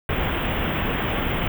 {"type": "band-stop noise", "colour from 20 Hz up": "pink", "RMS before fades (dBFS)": -24, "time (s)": [0.09, 1.48], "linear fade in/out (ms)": 2, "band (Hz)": [3400, 16000], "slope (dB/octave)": 96, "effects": []}